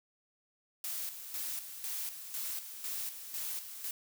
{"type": "noise with tremolo", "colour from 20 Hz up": "blue", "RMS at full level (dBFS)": -38, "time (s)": [0.84, 3.91], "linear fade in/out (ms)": 2, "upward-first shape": "square", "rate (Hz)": 2, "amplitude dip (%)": 60, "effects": []}